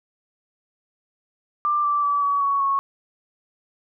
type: tone with pitch steps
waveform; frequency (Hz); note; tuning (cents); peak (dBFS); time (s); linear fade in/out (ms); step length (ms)
sine; 1185 / 1168 / 1151.3 / 1134.8 / 1118.5 / 1102.5; D6 / D6 / D6 / C#6 / C#6 / C#6; +15 / -10 / -35 / +40 / +15 / -10; -18; 1.65-2.79; 0; 190
effects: none